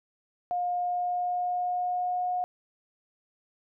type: tone with pitch glide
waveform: sine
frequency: 712 to 723.2 Hz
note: F5 to F#5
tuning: +33 to -40 cents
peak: -26 dBFS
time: 0.51-2.44 s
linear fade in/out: 0 ms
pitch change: +27 cents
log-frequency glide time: 0.74-2.28 s
effects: none